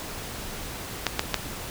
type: clicks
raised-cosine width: 0.2 ms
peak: -4 dBFS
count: 3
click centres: 1.067 / 1.194 / 1.343 s
effects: pink hiss -36 dBFS RMS until 1.7 s